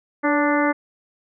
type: harmonic tone with a mistuned harmonic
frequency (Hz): 293.7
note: D4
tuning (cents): 0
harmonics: 1 / 2 / 3 / 4 / 5 / 6 / 7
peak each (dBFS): -20 / -23 / -25 / -26 / -27 / -28 / -28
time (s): 0.23-0.73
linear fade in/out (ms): 20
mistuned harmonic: 2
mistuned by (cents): -36
effects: none